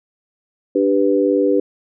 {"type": "chord", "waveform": "sine", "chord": "G major", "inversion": "second", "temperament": "equal", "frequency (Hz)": [293.7, 392, 493.9], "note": ["D4", "G4", "B4"], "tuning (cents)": [0, 0, 0], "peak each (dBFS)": -17, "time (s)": [0.75, 1.6], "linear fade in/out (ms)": 5, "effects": []}